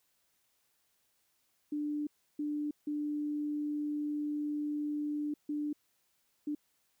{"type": "tone bursts at uneven times", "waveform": "sine", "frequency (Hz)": 296.2, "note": "D4", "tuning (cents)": 15, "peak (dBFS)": -32, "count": 5, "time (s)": [[1.72, 2.07], [2.39, 2.71], [2.87, 5.34], [5.49, 5.73], [6.47, 6.55]], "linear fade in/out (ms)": 5, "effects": ["white hiss -75 dBFS RMS until 7 s"]}